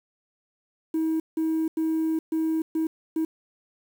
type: tone bursts at uneven times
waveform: triangle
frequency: 320 Hz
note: D#4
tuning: 49 cents sharp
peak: -19 dBFS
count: 6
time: 0.94-1.2 / 1.37-1.68 / 1.77-2.19 / 2.32-2.62 / 2.75-2.87 / 3.16-3.25 s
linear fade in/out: 5 ms
effects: tanh soft clip ceiling -18 dBFS + 8-bit